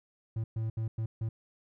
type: tone bursts at uneven times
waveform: triangle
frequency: 111.4 Hz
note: A2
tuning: 22 cents sharp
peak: -28 dBFS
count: 5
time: 0.36-0.44 / 0.56-0.7 / 0.77-0.88 / 0.98-1.06 / 1.21-1.29 s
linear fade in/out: 5 ms
effects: none